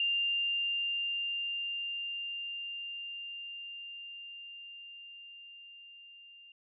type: tone with level ramp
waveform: sine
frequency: 2794 Hz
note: F7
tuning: in tune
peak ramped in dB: -27 to -52 dBFS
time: 0-6.52 s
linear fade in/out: 2 ms
effects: none